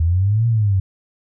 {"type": "exponential two-way sweep", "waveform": "sine", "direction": "up then down", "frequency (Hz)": [79.1, 118.3, 93.1], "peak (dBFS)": -13, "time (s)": [0, 0.8], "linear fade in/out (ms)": 5, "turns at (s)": 0.47, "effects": []}